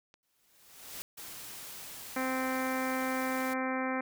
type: click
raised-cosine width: 0.2 ms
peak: -37 dBFS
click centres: 0.141 s
type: noise with exponential growth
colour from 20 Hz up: white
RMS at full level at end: -40 dBFS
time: 0.23-1.02 s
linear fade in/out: 0 ms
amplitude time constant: 170 ms
type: noise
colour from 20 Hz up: white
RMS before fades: -45 dBFS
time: 1.17-3.54 s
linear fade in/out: 10 ms
type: harmonic tone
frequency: 260 Hz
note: C4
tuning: 11 cents flat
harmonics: 1 / 2 / 3 / 4 / 5 / 6 / 7 / 8 / 9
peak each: -34 / -37 / -39 / -40 / -41 / -42 / -42 / -43 / -44 dBFS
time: 2.16-4.01 s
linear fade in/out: 5 ms
effects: none